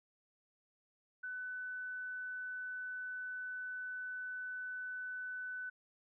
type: tone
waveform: sine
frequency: 1500 Hz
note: F#6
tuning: 23 cents sharp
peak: -40 dBFS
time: 1.23-5.7 s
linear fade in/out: 10 ms
effects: none